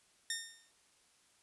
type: tone with exponential decay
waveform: 10% pulse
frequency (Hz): 1829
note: A#6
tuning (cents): -33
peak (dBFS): -24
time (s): 0.3-0.71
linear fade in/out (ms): 2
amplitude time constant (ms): 89
effects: white hiss -69 dBFS RMS until 1.42 s + resampled to 24000 Hz

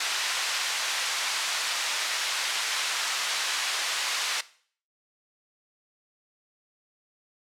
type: band-pass noise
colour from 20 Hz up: white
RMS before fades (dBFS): -29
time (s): 0-4.41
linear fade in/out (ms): 5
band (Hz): 970 to 5100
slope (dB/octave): 12
effects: noise-tail reverb RT60 0.5 s tail -18 dB re dry + low-pass 12000 Hz 12 dB/octave

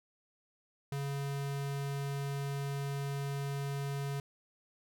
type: tone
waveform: square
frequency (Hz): 140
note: C#3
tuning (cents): +18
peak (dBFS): -35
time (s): 0.92-4.2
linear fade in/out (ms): 2
effects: none

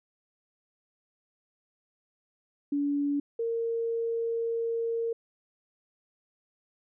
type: tone pair in turn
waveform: sine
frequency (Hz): 286.2 / 460.5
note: D4 / A#4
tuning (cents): -45 / -21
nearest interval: minor sixth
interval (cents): 824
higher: second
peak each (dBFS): -25 / -27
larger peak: first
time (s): 2.72-3.2 / 3.39-5.13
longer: second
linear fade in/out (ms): 5
effects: none

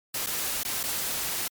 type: noise with dropouts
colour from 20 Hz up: white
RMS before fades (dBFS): -30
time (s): 0.14-1.48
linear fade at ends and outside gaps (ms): 5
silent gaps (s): 0.263-0.268 / 0.634-0.649 / 0.832-0.836
effects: MP3 96 kbps

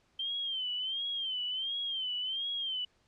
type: tone with vibrato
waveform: sine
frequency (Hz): 3129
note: G7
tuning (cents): -4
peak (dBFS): -32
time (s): 0.19-2.85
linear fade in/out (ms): 5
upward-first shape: sine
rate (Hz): 1.4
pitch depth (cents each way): 100
effects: pink hiss -70 dBFS RMS until 3.07 s + low-pass 6000 Hz 12 dB/octave

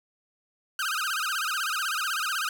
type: tone with vibrato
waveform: sawtooth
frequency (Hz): 1396.9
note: F6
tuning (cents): 0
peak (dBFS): -23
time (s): 0.79-2.49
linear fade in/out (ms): 2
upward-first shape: sine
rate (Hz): 16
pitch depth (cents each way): 230
effects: none

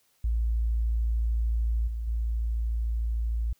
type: tone with level steps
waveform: sine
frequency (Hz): 56.7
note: A#1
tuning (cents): -47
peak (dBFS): -23 / -29 / -25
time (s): 0.24-3.53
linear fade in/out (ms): 5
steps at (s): 1.87 / 2.07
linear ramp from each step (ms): 10
effects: white hiss -68 dBFS RMS until 3.59 s

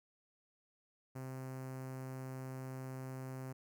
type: tone with notch filter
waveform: sawtooth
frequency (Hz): 130.81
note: C3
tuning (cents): 0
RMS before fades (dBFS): -45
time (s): 1.15-3.53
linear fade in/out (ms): 10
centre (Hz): 3500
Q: 0.66
effects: none

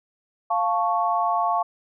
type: chord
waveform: sine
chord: F augmented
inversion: none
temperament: equal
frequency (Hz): 698.5 / 880 / 1108.7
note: F5 / A5 / C#6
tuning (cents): 0 / 0 / 0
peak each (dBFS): -23 / -25 / -24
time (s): 0.5-1.63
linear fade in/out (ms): 10
effects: none

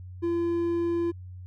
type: tone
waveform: triangle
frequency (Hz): 340.8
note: F4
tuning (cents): -42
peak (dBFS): -22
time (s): 0.22-1.12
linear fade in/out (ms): 20
effects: added 91 Hz sine -39 dBFS peak until 1.46 s

